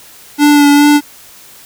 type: tone with vibrato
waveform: square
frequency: 290.4 Hz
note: D4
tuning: 19 cents flat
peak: -5 dBFS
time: 0.38-1.01 s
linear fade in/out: 50 ms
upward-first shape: sine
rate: 2.4 Hz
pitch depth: 20 cents each way
effects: white hiss -38 dBFS RMS until 1.65 s